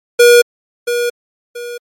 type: tone with echo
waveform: square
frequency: 480 Hz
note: B4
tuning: 49 cents flat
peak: -4 dBFS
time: 0.19-0.42 s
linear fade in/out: 10 ms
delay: 680 ms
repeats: 2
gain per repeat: -10 dB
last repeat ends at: 1.78 s
effects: MP3 64 kbps